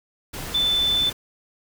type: tone in noise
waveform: sine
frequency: 3520 Hz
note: A7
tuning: in tune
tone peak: -18 dBFS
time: 0.54-1.1 s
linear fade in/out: 10 ms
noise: pink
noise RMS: -33 dBFS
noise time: 0.33-1.13 s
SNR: +12 dB
effects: none